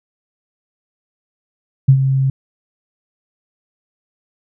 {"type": "tone with ADSR envelope", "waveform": "sine", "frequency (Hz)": 134.1, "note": "C3", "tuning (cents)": 43, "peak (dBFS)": -3, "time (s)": [1.88, 2.3], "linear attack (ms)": 10, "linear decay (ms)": 75, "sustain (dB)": -9, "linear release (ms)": 3, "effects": []}